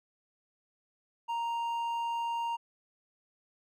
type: tone with hard clipping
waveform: sine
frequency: 932.3 Hz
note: A#5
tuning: in tune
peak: -32 dBFS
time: 1.28-2.57 s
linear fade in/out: 20 ms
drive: 5 dB
effects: none